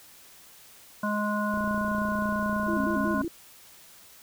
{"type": "harmonic tone", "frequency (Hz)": 208.9, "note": "G#3", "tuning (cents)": 10, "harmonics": [1, 3, 5, 7], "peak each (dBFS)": [-28, -33, -31, -33], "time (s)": [1.03, 3.22], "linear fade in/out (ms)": 5}
{"type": "click train", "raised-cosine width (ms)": 3, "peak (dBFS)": -27, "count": 51, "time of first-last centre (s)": [1.54, 3.246], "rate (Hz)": 29.3}
{"type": "tone with vibrato", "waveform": "sine", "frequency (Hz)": 301.4, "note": "D4", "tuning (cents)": 45, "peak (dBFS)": -28, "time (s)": [2.68, 3.28], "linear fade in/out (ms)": 2, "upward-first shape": "square", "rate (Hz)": 5.4, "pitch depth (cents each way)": 180}
{"effects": ["white hiss -52 dBFS RMS until 4.22 s"]}